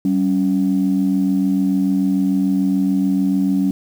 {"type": "tone pair together", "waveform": "sine", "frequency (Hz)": [192.17, 279], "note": ["G3", "C#4"], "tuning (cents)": [-34, 11], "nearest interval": "tritone", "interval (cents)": 645, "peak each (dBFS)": -16, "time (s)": [0.05, 3.71], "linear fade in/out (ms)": 2, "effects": ["tanh soft clip ceiling -8 dBFS", "7-bit"]}